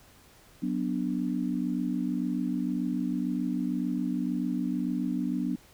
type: chord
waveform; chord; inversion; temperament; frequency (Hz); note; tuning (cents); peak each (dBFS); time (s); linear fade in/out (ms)
sine; B minor; second; equal; 185 / 246.9 / 293.7; F#3 / B3 / D4; 0 / 0 / 0; -32 / -30 / -32; 0.62-5.56; 10
effects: pink hiss -57 dBFS RMS until 5.73 s